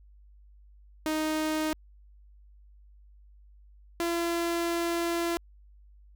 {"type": "tone pair in turn", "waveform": "sawtooth", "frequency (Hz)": [311.1, 339.9], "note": ["D#4", "F4"], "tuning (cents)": [0, -47], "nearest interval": "major second", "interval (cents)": 153, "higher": "second", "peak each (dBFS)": -23, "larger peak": "neither", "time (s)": [[1.06, 1.73], [4, 5.37]], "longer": "second", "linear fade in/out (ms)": 0, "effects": ["added 50 Hz sine -52 dBFS peak until 6.15 s"]}